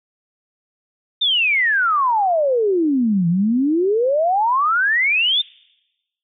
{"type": "exponential two-way sweep", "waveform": "sine", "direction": "down then up", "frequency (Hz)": [3673, 164.81, 3673], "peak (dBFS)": -14, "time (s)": [1.21, 5.42], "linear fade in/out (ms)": 10, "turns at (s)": 3.28, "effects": ["noise-tail reverb RT60 1.0 s tail -25 dB re dry"]}